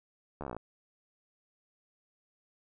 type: slowing click train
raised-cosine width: 1 ms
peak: -25 dBFS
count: 11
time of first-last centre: 0.41-0.566 s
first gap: 13 ms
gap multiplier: 1.04
effects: none